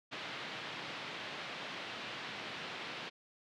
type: band-pass noise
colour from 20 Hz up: white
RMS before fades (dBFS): -44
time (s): 0.11-3.1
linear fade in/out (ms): 20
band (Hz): 120 to 3600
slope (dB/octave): 24
effects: none